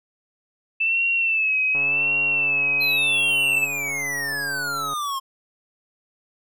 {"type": "tone with vibrato", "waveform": "sine", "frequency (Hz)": 2637, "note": "E7", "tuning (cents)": 0, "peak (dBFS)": -18, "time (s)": [0.8, 3.66], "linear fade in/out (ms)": 10, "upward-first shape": "sine", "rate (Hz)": 0.89, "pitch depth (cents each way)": 70}
{"type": "click train", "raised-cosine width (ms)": 1, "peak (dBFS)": -24, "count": 450, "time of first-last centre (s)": [1.75, 4.934], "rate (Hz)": 141}
{"type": "exponential sweep", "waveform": "square", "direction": "down", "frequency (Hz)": [4186, 1058], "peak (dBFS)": -25, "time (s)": [2.8, 5.2], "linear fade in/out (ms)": 20}
{"effects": []}